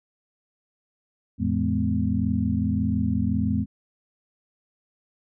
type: tone cluster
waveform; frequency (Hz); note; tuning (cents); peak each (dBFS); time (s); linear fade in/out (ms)
sine; 85.6 / 111.4 / 167.8 / 210.6 / 252.3; F2 / A2 / E3 / G#3 / B3; -34 / +22 / +31 / +24 / +37; -27 / -29 / -32 / -25 / -27; 1.38-3.66; 50
effects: none